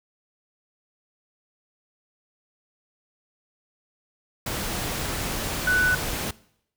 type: tone in noise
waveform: sine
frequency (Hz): 1489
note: F#6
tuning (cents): +11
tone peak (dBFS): -18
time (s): 5.67-5.95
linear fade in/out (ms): 5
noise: pink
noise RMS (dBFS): -29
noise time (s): 4.46-6.31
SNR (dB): +8
effects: noise-tail reverb RT60 0.7 s tail -21 dB re dry